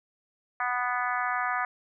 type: harmonic tone with a mistuned harmonic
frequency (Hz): 246.9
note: B3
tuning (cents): 0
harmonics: 3 / 4 / 5 / 6 / 7 / 8 / 9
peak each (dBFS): -32 / -34 / -31 / -34 / -34 / -38 / -43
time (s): 0.6-1.65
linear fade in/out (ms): 2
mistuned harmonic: 8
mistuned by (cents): +17
effects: none